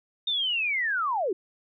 sine linear sweep, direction down, 3674 to 331.6 Hz, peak -24 dBFS, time 0.27-1.33 s, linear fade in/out 5 ms, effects none

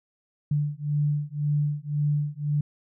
sine beating tone pair, 146.3 / 148.2 Hz, D3 / D3, -6 / +16 cents, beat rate 1.9 Hz, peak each -26 dBFS, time 0.51-2.61 s, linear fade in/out 5 ms, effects none

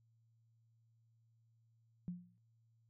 sine tone with exponential decay, 177 Hz, F3, 23 cents sharp, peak -37 dBFS, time 2.08-2.38 s, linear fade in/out 0 ms, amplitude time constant 64 ms, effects added 114 Hz sine -70 dBFS peak until 2.89 s

